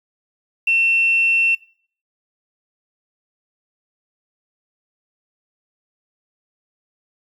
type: tone with quantisation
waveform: sine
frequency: 2700 Hz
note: E7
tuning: 41 cents sharp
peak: -14 dBFS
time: 0.67-1.55 s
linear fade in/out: 5 ms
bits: 7
effects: noise-tail reverb RT60 0.5 s tail -20 dB re dry